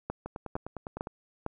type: two click trains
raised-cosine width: 1 ms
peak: -23 / -18 dBFS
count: 9 / 4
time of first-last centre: 0.26-1.071 / 0.1-1.464 s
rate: 9.86 / 2.2 Hz
effects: none